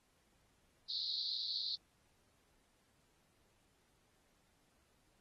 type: band-pass noise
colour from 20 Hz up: white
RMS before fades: -40 dBFS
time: 0.89-1.76 s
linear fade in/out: 10 ms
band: 3800 to 4600 Hz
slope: 96 dB/octave
effects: pink hiss -75 dBFS RMS until 5.2 s + AAC 32 kbps